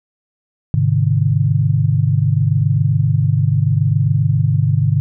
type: chord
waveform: sine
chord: Ab major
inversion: none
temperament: equal with one note detuned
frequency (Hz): 103.83 / 130.81 / 151.57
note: Ab2 / C3 / Eb3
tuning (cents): 0 / 0 / -45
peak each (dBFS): -16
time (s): 0.74-5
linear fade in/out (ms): 0
effects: none